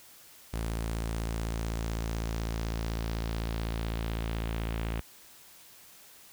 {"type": "tone with low-pass filter sweep", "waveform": "sawtooth", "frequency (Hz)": 55.9, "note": "A1", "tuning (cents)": 28, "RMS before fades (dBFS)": -33, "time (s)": [0.53, 5.01], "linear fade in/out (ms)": 10, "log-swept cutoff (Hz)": [11000, 2800], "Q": 1.7, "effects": ["white hiss -54 dBFS RMS until 6.32 s"]}